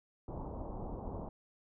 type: low-pass noise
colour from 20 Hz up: pink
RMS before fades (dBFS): -42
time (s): 0.28-1.29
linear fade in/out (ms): 2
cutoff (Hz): 1000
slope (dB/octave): 48
effects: none